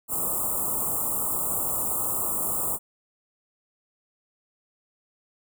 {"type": "band-stop noise", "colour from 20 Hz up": "white", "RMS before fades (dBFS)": -27, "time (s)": [0.08, 2.79], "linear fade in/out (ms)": 50, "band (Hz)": [1300, 7400], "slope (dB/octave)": 96, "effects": []}